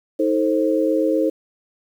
sine chord, A diminished, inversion second, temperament just, 316.8 / 440 / 528 Hz, Eb4 / A4 / C5, +31 / 0 / +16 cents, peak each -19 / -22 / -20 dBFS, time 0.19-1.3 s, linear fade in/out 10 ms, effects 8-bit

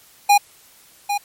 square tone with echo, 816 Hz, G#5, 31 cents flat, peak -10 dBFS, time 0.29-0.38 s, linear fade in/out 10 ms, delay 800 ms, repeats 1, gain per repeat -9 dB, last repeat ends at 1.18 s, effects white hiss -50 dBFS RMS until 1.24 s + MP3 64 kbps

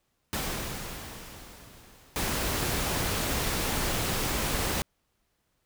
pink noise with exponential decay, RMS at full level -30 dBFS, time 0.33-3 s, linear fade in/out 0 ms, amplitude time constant 580 ms
pink noise, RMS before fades -29 dBFS, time 2.16-4.82 s, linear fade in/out 0 ms
effects pink hiss -75 dBFS RMS until 5.65 s

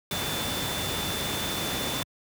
sine tone in noise, 3522 Hz, A7, 1 cent sharp, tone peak -34 dBFS, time 0.11-2.03 s, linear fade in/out 2 ms, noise pink, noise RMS -30 dBFS, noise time 0.11-2.03 s, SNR -7 dB, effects high-pass 80 Hz 12 dB/octave

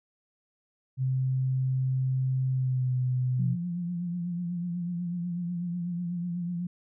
sine tone with pitch glide, 130.6 to 126.96 Hz, C3 to B2, -3 to +48 cents, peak -24 dBFS, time 0.97-3.57 s, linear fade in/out 50 ms, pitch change -49 cents, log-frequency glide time 2.51-2.94 s
sine tone with vibrato, 174.61 Hz, F3, in tune, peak -29 dBFS, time 3.39-6.67 s, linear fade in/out 5 ms, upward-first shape triangle, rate 8.1 Hz, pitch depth 54 cents each way
effects none

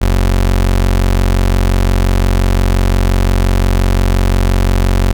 30% pulse tone, 45.73 Hz, F#1, 20 cents flat, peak -6 dBFS, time 0.01-5.13 s, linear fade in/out 10 ms, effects none

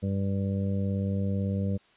harmonic tone, 98 Hz, G2, in tune, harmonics 1 / 2 / 3 / 4 / 5 / 6, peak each -28 / -29 / -43 / -46 / -38 / -43 dBFS, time 0.02-1.78 s, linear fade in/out 20 ms, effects white hiss -61 dBFS RMS until 1.96 s + resampled to 8000 Hz

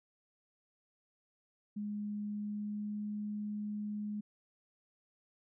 sine tone with pitch glide, 207.7 to 209 Hz, G#3 to G#3, 0 to +11 cents, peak -36 dBFS, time 1.76-4.21 s, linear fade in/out 10 ms, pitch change +11 cents, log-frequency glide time 2.26-3.04 s, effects none

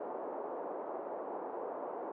pink band-pass noise, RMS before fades -41 dBFS, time 0-2.12 s, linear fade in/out 5 ms, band 370 to 910 Hz, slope 24 dB/octave, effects none

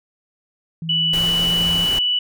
sine tone with pitch glide, 163.3 to 171.82 Hz, E3 to F3, -16 to -28 cents, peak -25 dBFS, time 0.82-1.86 s, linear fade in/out 2 ms, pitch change +88 cents, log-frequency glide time 1.11-1.32 s
sine tone, 2960 Hz, F#7, in tune, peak -16 dBFS, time 0.89-2.19 s, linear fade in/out 5 ms
pink noise, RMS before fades -28 dBFS, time 1.13-1.99 s, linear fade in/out 5 ms
effects none

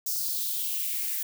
violet noise with high-pass filter sweep, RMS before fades -30 dBFS, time 0.06-1.23 s, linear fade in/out 5 ms, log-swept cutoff 5400 to 1700 Hz, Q 2.9, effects none

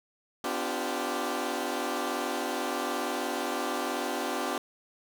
15% pulse chord, G dominant seventh, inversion first, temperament equal with one note detuned, 252.6 / 293.7 / 349.2 / 392 Hz, B3 / D4 / F4 / G4, +39 / 0 / 0 / 0 cents, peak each -29 dBFS, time 0.44-4.58 s, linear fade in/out 2 ms, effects none

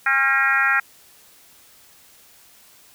harmonic tone with a mistuned harmonic, 270 Hz, C#4, 45 cents flat, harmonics 3 / 4 / 5 / 6 / 7 / 8 / 9, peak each -28 / -32 / -20 / -21 / -21 / -29 / -27 dBFS, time 0.06-0.8 s, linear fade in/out 5 ms, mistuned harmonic 5, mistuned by +37 cents, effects white hiss -51 dBFS RMS until 2.94 s

